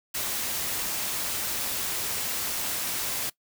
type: noise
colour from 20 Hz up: white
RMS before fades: -30 dBFS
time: 0.14-3.3 s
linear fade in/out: 10 ms
effects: noise-tail reverb RT60 0.1 s tail -20 dB re dry